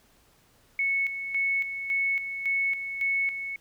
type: tone with tremolo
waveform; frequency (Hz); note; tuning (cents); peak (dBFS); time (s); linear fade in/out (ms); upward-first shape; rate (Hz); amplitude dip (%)
sine; 2206; C#7; -9; -23; 0.79-3.56; 2; square; 1.8; 60
effects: pink hiss -62 dBFS RMS until 3.6 s